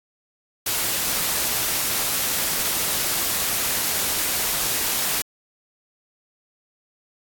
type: noise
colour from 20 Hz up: white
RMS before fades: -23 dBFS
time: 0.66-5.22 s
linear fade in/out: 5 ms
effects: AAC 64 kbps